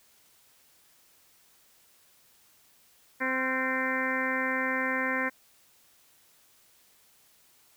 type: harmonic tone with a mistuned harmonic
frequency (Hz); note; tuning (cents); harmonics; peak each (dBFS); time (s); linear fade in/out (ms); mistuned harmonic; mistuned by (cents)
260; C4; -11; 1 / 2 / 3 / 4 / 5 / 6 / 7 / 8 / 9; -34 / -35 / -42 / -35 / -41 / -34 / -32 / -34 / -42; 3.2-5.3; 20; 5; +68
effects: white hiss -62 dBFS RMS until 7.76 s